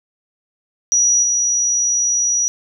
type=tone with level steps; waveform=sine; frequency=5820 Hz; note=F#8; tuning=29 cents flat; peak=-11 / -14 dBFS; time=0.92-2.48 s; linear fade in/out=0 ms; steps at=1.22 s; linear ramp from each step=20 ms; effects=none